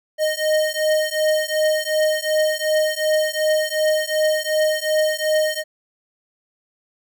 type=beating tone pair; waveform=square; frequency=617 / 619.7 Hz; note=D#5 / D#5; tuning=-15 / -7 cents; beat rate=2.7 Hz; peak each=-21 dBFS; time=0.18-5.64 s; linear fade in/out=50 ms; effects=none